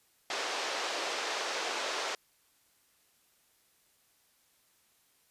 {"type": "band-pass noise", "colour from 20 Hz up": "pink", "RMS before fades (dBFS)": -35, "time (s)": [0.3, 2.15], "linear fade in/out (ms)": 2, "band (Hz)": [430, 6400], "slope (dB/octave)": 24, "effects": ["white hiss -69 dBFS RMS until 5.3 s", "resampled to 32000 Hz"]}